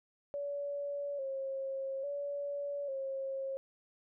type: tone with vibrato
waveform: sine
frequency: 554.4 Hz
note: C#5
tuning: in tune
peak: -35 dBFS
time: 0.34-3.57 s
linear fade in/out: 0 ms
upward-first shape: square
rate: 0.59 Hz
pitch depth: 49 cents each way
effects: none